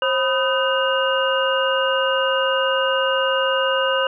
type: tone cluster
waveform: sine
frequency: 533 / 995 / 1250 / 1529 / 2836 Hz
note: C5 / B5 / D#6 / G6 / F7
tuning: +32 / +13 / +8 / -44 / +26 cents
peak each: -20 / -26 / -25 / -24 / -24 dBFS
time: 0.02-4.07 s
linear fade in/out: 2 ms
effects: none